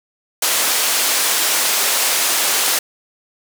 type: band-pass noise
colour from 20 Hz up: white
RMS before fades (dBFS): -17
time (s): 0.42-2.79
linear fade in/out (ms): 5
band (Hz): 410 to 12000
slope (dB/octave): 12
effects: none